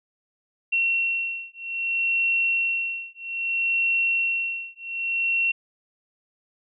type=beating tone pair; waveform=sine; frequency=2724 / 2724.62 Hz; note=F7 / F7; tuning=-44 / -43 cents; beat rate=0.62 Hz; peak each=-25 / -25 dBFS; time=0.72-5.52 s; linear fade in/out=10 ms; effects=none